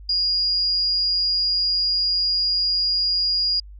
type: tone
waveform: sine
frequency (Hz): 4859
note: D#8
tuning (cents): -42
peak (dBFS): -18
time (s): 0.09-3.6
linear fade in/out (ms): 5
effects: added 50 Hz sine -38 dBFS peak until 3.79 s